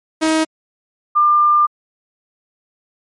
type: tone pair in turn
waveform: sawtooth / sine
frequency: 317 / 1196.8 Hz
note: D#4 / D6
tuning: +32 / +32 cents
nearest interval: octave + major seventh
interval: 2300 cents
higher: second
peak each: -9 dBFS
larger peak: neither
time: 0.21-0.45 / 1.15-1.67 s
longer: second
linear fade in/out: 20 ms
effects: MP3 48 kbps